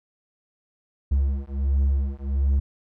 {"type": "beating tone pair", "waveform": "triangle", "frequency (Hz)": [68, 69.4], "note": ["C#2", "C#2"], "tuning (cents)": [-33, 3], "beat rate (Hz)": 1.4, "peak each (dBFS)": -21, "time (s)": [1.11, 2.6], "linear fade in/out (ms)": 10, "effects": []}